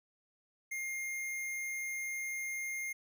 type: tone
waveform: square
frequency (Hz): 2122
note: C7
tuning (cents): +24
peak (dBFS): -37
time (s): 0.71-2.93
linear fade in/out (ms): 10
effects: none